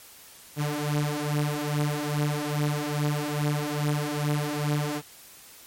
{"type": "beating tone pair", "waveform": "sawtooth", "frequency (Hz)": [146.83, 149.23], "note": ["D3", "D3"], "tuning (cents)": [0, 28], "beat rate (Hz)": 2.4, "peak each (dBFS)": -24, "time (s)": [0.56, 5.02], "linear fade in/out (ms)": 50, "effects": ["white hiss -49 dBFS RMS until 5.66 s", "MP3 64 kbps"]}